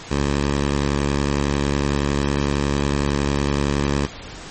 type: tone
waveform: 10% pulse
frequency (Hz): 70.9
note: C#2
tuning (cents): +40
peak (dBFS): -10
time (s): 0.1-4.07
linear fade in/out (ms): 20
effects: pink hiss -36 dBFS RMS until 4.5 s + MP3 32 kbps